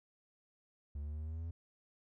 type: linear sweep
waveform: triangle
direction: up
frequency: 71.1 to 84.2 Hz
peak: -37 dBFS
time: 0.95-1.51 s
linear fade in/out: 5 ms
effects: none